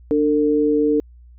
sine tone pair together, 295.9 / 451.6 Hz, D4 / A4, +13 / +45 cents, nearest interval perfect fifth, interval 732 cents, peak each -17 dBFS, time 0.11-1 s, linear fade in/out 0 ms, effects added 60 Hz sine -42 dBFS peak until 1.38 s

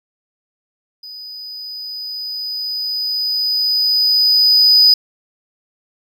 triangle tone with level ramp, 4978 Hz, D#8, in tune, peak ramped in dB -30 to -4 dBFS, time 1.03-4.94 s, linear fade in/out 5 ms, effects tanh soft clip ceiling 0 dBFS

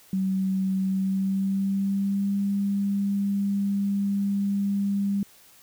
sine tone with pitch glide, 190.5 to 199.62 Hz, G3 to G3, -49 to +32 cents, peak -22 dBFS, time 0.13-5.23 s, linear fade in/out 2 ms, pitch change +81 cents, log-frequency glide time 0.85-2.37 s, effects white hiss -54 dBFS RMS until 5.62 s

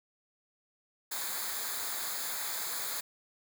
white noise with comb filter, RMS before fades -36 dBFS, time 1.11-3.01 s, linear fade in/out 10 ms, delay 0.35 ms, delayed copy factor -0.75, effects none

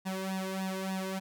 sawtooth tone with flanger, 190 Hz, F#3, 46 cents sharp, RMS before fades -35 dBFS, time 0.05-1.2 s, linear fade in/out 20 ms, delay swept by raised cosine 1.1 to 1.97 ms, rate 3.4 Hz, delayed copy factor +0.95, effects none

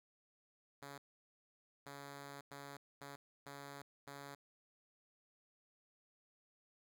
5% pulse tone bursts at uneven times, 140.9 Hz, C#3, 29 cents sharp, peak -38 dBFS, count 6, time 0.82-0.98 / 1.86-2.41 / 2.51-2.77 / 3.01-3.16 / 3.46-3.82 / 4.07-4.35 s, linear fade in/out 5 ms, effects none

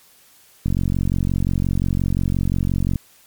click train, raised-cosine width 5 ms, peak -8 dBFS, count 106, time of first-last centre 0.66-2.958 s, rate 45.7 Hz, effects white hiss -52 dBFS RMS until 3.26 s + MP3 96 kbps

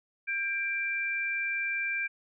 sine tone pair together, 1600 / 2355 Hz, G6 / D7, +35 / +4 cents, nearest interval perfect fifth, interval 669 cents, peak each -33 / -30 dBFS, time 0.27-2.08 s, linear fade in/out 20 ms, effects none

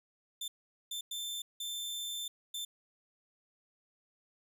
sawtooth tone bursts at uneven times, 3552 Hz, A7, 16 cents sharp, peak -34 dBFS, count 5, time 0.41-0.48 / 0.91-1.01 / 1.11-1.42 / 1.6-2.28 / 2.54-2.65 s, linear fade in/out 5 ms, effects none

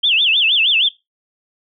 sine tone with vibrato, 3048 Hz, G7, 49 cents flat, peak -11 dBFS, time 0.03-0.89 s, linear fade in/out 10 ms, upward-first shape sine, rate 6.4 Hz, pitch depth 280 cents each way, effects noise-tail reverb RT60 0.2 s tail -19 dB re dry

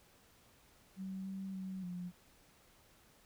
sine tone with pitch steps, 190.5 / 192.4 / 188.8 / 178.1 Hz, G3 / G3 / F#3 / F3, -49 / -32 / +35 / +34 cents, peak -40 dBFS, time 0.96-2.12 s, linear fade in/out 50 ms, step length 290 ms, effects pink hiss -66 dBFS RMS until 3.25 s

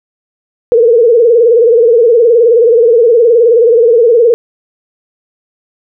sine tone with vibrato, 466.2 Hz, A#4, in tune, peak -3 dBFS, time 0.72-4.34 s, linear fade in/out 0 ms, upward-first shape sine, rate 19 Hz, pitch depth 100 cents each way, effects none

